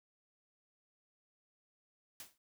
white noise with exponential decay, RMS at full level -45 dBFS, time 2.2-2.38 s, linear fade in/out 2 ms, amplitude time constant 38 ms, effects none

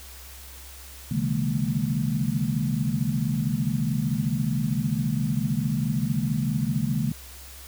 sine tone cluster, 130.8 / 144.4 / 159.6 / 204.9 / 229.5 Hz, C3 / D3 / D#3 / G#3 / A#3, 0 / -29 / +44 / -23 / -27 cents, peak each -29 dBFS, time 1.11-7.12 s, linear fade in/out 5 ms, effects added 66 Hz sine -44 dBFS peak until 7.67 s + white hiss -45 dBFS RMS until 7.67 s

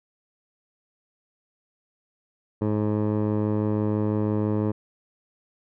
15% pulse tone with low-pass filter, 106 Hz, G#2, 36 cents sharp, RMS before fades -24 dBFS, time 2.61-4.72 s, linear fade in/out 10 ms, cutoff 680 Hz, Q 1.1, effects none

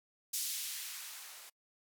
violet noise with band-pass filter sweep, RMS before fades -42 dBFS, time 0.33-1.5 s, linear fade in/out 10 ms, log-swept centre 5000 to 560 Hz, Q 0.77, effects noise-tail reverb RT60 0.1 s tail -26 dB re dry

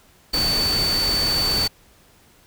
sine tone in noise, 4526 Hz, C#8, 35 cents sharp, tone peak -19 dBFS, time 0.33-1.68 s, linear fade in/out 10 ms, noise pink, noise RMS -26 dBFS, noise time 0.33-1.68 s, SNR +4 dB, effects pink hiss -54 dBFS RMS until 2.46 s

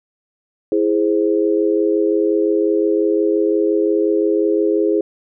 sine chord, E augmented, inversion none, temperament equal, 329.6 / 415.3 / 523.3 Hz, E4 / G#4 / B#4, 0 / 0 / 0 cents, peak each -17 / -16 / -22 dBFS, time 0.72-5.01 s, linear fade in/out 2 ms, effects none

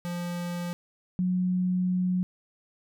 square / sine tone pair in turn, 174.61 / 182.24 Hz, F3 / F#3, 0 / -26 cents, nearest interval minor second, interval 74 cents, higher second, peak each -31 / -23 dBFS, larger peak second, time 0.05-0.73 / 1.19-2.23 s, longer second, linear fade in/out 0 ms, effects none

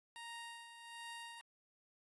15% pulse tone with tremolo, 932.3 Hz, A#5, in tune, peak -40 dBFS, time 0.16-1.41 s, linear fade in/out 0 ms, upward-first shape sine, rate 1.3 Hz, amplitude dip 60%, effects AAC 32 kbps

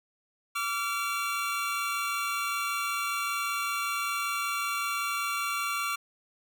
25% pulse tone pair together, 1151.7 / 1373 Hz, D6 / F6, -34 / -30 cents, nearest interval minor third, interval 304 cents, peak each -28 dBFS, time 0.55-5.96 s, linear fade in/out 10 ms, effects none

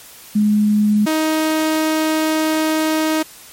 sine / sawtooth tone pair in turn, 210 / 313.9 Hz, G#3 / D#4, +19 / +15 cents, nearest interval perfect fifth, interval 696 cents, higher second, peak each -11 dBFS, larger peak neither, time 0.35-1.06 / 1.06-3.23 s, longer second, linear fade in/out 10 ms, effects white hiss -40 dBFS RMS until 3.52 s + MP3 64 kbps

